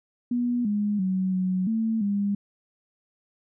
sine tone with pitch steps, 242.7 / 207 / 187.6 / 185.2 / 223.3 / 201.9 Hz, B3 / G#3 / F#3 / F#3 / A3 / G#3, -30 / -5 / +24 / +2 / +26 / -49 cents, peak -22 dBFS, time 0.31-2.35 s, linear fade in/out 5 ms, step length 340 ms, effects none

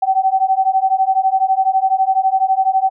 sine beating tone pair, 759 / 771 Hz, F#5 / G5, +44 / -29 cents, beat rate 12 Hz, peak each -15 dBFS, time 0.02-2.9 s, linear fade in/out 10 ms, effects none

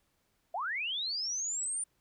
sine linear sweep, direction up, 627 to 9270 Hz, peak -32 dBFS, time 0.54-1.84 s, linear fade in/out 5 ms, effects pink hiss -75 dBFS RMS until 2 s

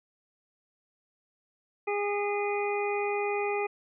harmonic tone, 409.3 Hz, G#4, 25 cents flat, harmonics 1 / 2 / 3 / 5 / 6, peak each -29 / -33 / -39 / -39 / -36 dBFS, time 1.87-3.67 s, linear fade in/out 10 ms, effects none

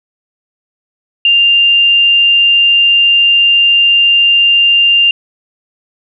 sine tone, 2794 Hz, F7, in tune, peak -5 dBFS, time 1.25-5.11 s, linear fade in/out 2 ms, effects none

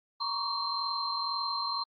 sine tone cluster, 940 / 1103 / 1145 / 4146 Hz, A#5 / C#6 / D6 / C8, +14 / -9 / -44 / -17 cents, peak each -38 / -36 / -37 / -33 dBFS, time 0.2-1.84 s, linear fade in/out 10 ms, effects Opus 32 kbps

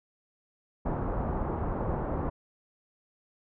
pink low-pass noise, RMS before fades -31 dBFS, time 0.85-2.3 s, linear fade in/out 10 ms, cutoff 1100 Hz, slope 24 dB/octave, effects none

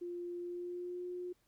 sine tone with pitch glide, 350 to 358 Hz, F4 to F4, +4 to +43 cents, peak -39 dBFS, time 0.01-1.33 s, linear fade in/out 10 ms, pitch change +39 cents, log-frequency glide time 0.39-1.07 s, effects pink hiss -75 dBFS RMS until 1.47 s

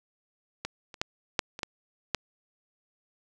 clicks, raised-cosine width 0.2 ms, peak -15 / -27 / -10 / -6 / -22 / -13 / -8 dBFS, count 7, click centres 0.65 / 0.942 / 1.015 / 1.392 / 1.591 / 1.632 / 2.147 s, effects none

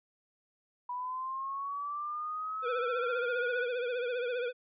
sine linear sweep, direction up, 978 to 1480 Hz, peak -34 dBFS, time 0.89-3.65 s, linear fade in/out 5 ms
square tone with vibrato, 490 Hz, B4, 14 cents flat, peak -32 dBFS, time 2.62-4.53 s, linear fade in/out 50 ms, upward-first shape triangle, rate 15 Hz, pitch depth 83 cents each way
effects resampled to 8000 Hz

